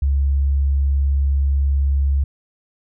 sine tone, 69.3 Hz, C#2, in tune, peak -14 dBFS, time 0.02-2.24 s, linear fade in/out 5 ms, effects none

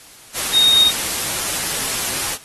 sine tone in noise, 3719 Hz, A#7, 5 cents flat, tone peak -10 dBFS, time 0.52-0.92 s, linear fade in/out 50 ms, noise white, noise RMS -22 dBFS, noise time 0.33-2.38 s, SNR +9 dB, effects white hiss -43 dBFS RMS until 2.44 s + AAC 32 kbps

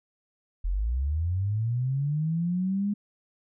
sine linear sweep, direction up, 40.07 to 207.7 Hz, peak -24 dBFS, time 0.64-2.94 s, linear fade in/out 10 ms, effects none

